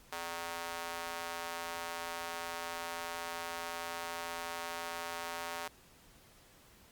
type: tone with high-pass filter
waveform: square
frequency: 84.6 Hz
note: E2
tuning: 45 cents sharp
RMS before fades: -41 dBFS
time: 0.12-5.68 s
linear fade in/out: 5 ms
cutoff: 800 Hz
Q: 1.1
effects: pink hiss -61 dBFS RMS until 6.91 s + Opus 48 kbps

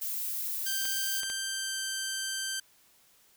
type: noise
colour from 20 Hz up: violet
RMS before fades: -34 dBFS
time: 0.01-1.21 s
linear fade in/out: 10 ms
type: tone with pitch glide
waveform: 10% pulse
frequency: 1570 to 1561 Hz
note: G6 to G6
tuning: +2 to -8 cents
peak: -23 dBFS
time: 0.66-2.6 s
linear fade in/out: 5 ms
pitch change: -10 cents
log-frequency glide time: 1.46-1.79 s
type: clicks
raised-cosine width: 0.2 ms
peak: -23 dBFS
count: 3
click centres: 0.854 / 1.233 / 1.3 s
effects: white hiss -63 dBFS RMS until 3.36 s

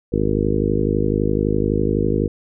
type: harmonic tone with a mistuned harmonic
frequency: 51.91 Hz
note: G#1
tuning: in tune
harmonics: 1 / 2 / 3 / 4 / 5 / 6 / 7 / 8 / 9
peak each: -25 / -25 / -25 / -25 / -25 / -25 / -25 / -25 / -25 dBFS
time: 0.12-2.28 s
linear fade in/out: 10 ms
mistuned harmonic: 1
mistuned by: +26 cents
effects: none

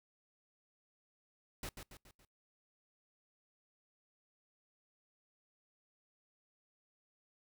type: noise with echo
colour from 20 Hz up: pink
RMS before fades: -43 dBFS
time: 1.63-1.69 s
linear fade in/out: 2 ms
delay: 140 ms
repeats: 4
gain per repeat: -6 dB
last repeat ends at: 2.25 s
effects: noise-tail reverb RT60 0.2 s tail -26 dB re dry

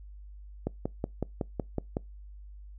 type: click train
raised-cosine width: 2 ms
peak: -16 dBFS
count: 8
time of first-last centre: 0.67-1.969 s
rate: 5.39 Hz
effects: noise-tail reverb RT60 0.2 s tail -25 dB re dry + added 50 Hz sine -44 dBFS peak until 2.78 s

